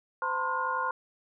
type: tone cluster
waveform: sine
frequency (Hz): 512 / 908 / 1006 / 1057 / 1429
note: C5 / A#5 / B5 / C6 / F6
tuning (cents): -38 / -46 / +32 / +17 / +39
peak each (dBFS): -38 / -34 / -37 / -31 / -33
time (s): 0.22-0.91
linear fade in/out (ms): 2
effects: none